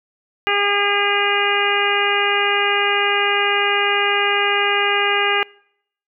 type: harmonic tone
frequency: 405.8 Hz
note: G#4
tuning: 40 cents flat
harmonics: 1 / 2 / 3 / 4 / 5 / 6 / 7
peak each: -23 / -23 / -23 / -23 / -23 / -23 / -23 dBFS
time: 0.47-5.43 s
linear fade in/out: 0 ms
effects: noise-tail reverb RT60 0.7 s tail -25 dB re dry